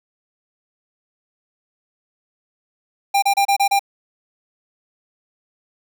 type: tone bursts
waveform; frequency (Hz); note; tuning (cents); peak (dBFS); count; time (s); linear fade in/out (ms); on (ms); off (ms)
square; 797; G5; +28; -14; 6; 3.14-3.794; 10; 84; 30
effects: none